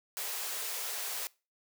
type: high-pass noise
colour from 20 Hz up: white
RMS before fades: -37 dBFS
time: 0.17-1.27 s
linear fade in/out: 0 ms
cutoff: 380 Hz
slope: 96 dB/octave
effects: noise-tail reverb RT60 0.3 s tail -22 dB re dry